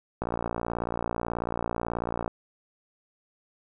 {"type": "click train", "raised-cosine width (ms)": 1, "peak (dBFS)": -15, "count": 121, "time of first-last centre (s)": [0.22, 2.278], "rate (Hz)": 58.3, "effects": []}